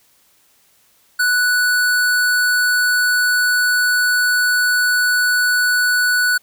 square tone, 1480 Hz, F#6, in tune, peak -14 dBFS, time 1.19-6.38 s, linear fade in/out 10 ms, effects white hiss -56 dBFS RMS until 6.42 s

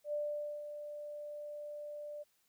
sine tone with ADSR envelope, 591 Hz, D5, 11 cents sharp, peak -33 dBFS, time 0.04-2.24 s, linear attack 91 ms, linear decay 490 ms, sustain -9 dB, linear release 23 ms, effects white hiss -75 dBFS RMS until 2.48 s

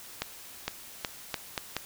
accelerating click train, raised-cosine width 0.2 ms, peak -12 dBFS, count 6, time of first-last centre 0.22-1.766 s, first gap 460 ms, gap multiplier 0.8, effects white hiss -47 dBFS RMS until 1.85 s

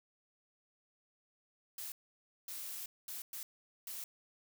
blue noise bursts at uneven times, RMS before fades -44 dBFS, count 5, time 1.78-1.92 / 2.48-2.86 / 3.08-3.22 / 3.33-3.43 / 3.87-4.04 s, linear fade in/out 2 ms, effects none

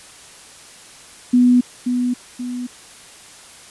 sine tone with echo, 246.9 Hz, B3, in tune, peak -9 dBFS, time 1.33-1.61 s, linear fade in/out 10 ms, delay 530 ms, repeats 2, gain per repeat -7 dB, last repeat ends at 2.67 s, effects white hiss -42 dBFS RMS until 3.7 s + resampled to 24000 Hz

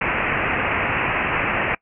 white low-pass noise, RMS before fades -22 dBFS, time 0.01-1.75 s, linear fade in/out 5 ms, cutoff 2700 Hz, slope 96 dB/octave, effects noise-tail reverb RT60 0.1 s tail -23 dB re dry

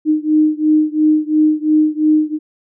sine beating tone pair, 306.4 / 309.3 Hz, D#4 / D#4, -27 / -10 cents, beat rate 2.9 Hz, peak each -13 / -14 dBFS, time 0.05-2.39 s, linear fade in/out 50 ms, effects none

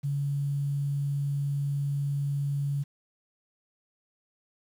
sine tone with quantisation, 141.6 Hz, C#3, 37 cents sharp, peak -26 dBFS, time 0.03-2.84 s, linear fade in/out 20 ms, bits 9, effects none

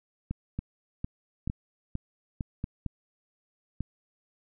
two click trains, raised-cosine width 5 ms, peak -19 / -19 dBFS, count 6 / 4, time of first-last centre 0.59-2.863 / 0.31-3.807 s, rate 2.2 / 0.858 Hz, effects none

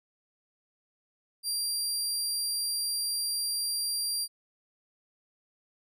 25% pulse tone, 4746 Hz, D8, 17 cents sharp, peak -24 dBFS, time 1.43-4.28 s, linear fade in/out 50 ms, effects none

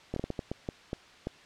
slowing click train, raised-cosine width 2 ms, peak -19 dBFS, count 10, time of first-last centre 0.14-1.271 s, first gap 23 ms, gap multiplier 1.4, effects white hiss -54 dBFS RMS until 1.45 s + low-pass 4000 Hz 12 dB/octave

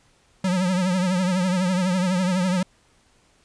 square tone with vibrato, 183.4 Hz, F#3, 15 cents flat, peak -20 dBFS, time 0.44-2.63 s, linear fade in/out 5 ms, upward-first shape triangle, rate 12 Hz, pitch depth 93 cents each way, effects pink hiss -60 dBFS RMS until 3.44 s + resampled to 22050 Hz

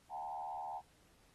sine tone with frequency modulation, 818 Hz, G#5, 26 cents flat, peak -40 dBFS, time 0.09-0.82 s, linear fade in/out 50 ms, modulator 74.9 Hz, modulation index 1.4, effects pink hiss -69 dBFS RMS until 1.34 s + AAC 32 kbps

